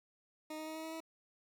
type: tone with pitch steps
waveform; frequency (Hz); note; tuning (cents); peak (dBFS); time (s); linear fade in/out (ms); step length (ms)
20% pulse; 310 / 312.7 / 315.4 / 318.2 / 320.9 / 323.7; D#4 / D#4 / D#4 / D#4 / E4 / E4; -6 / +9 / +24 / +39 / -46 / -31; -37; 0.5-1.004; 5; 84
effects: none

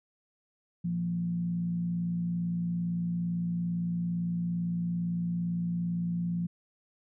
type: tone with frequency modulation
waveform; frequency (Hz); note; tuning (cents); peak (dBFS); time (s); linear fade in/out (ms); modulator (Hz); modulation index
sine; 173.1; F3; -15; -28; 0.84-6.47; 10; 57.7; 0.36
effects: none

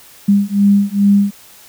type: beating tone pair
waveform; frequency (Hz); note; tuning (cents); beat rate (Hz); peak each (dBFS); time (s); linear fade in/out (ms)
sine; 200 / 202.4; G3 / G#3; +35 / -44; 2.4; -12; 0.28-1.31; 10
effects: white hiss -42 dBFS RMS until 1.68 s

